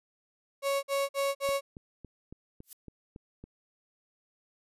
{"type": "tone bursts", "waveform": "35% pulse", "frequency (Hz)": 554.4, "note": "C#5", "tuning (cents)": 0, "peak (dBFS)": -25, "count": 4, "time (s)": [0.62, 1.61], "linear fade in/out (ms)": 50, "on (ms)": 210, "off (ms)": 50}
{"type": "click train", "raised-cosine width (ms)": 3, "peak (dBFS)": -32, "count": 8, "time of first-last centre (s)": [1.49, 3.44], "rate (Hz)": 3.59}
{"type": "noise with exponential growth", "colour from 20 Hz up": "violet", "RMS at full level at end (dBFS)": -39, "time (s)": [2.63, 2.73], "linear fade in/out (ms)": 2, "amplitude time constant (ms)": 21}
{"effects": ["resampled to 32000 Hz"]}